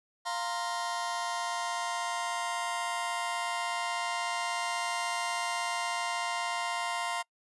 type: chord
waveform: sawtooth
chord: F suspended fourth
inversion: none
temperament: just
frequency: 698.5 / 931.3 / 1047.7 Hz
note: F5 / Bb5 / C6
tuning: 0 / -2 / +2 cents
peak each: -32 dBFS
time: 0.25-7.23 s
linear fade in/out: 20 ms
effects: noise-tail reverb RT60 0.1 s tail -25 dB re dry + resampled to 24000 Hz